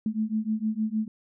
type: beating tone pair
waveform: sine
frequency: 214.3 / 220.8 Hz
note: A3 / A3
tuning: -45 / +6 cents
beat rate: 6.5 Hz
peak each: -28 dBFS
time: 0.06-1.08 s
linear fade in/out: 2 ms
effects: none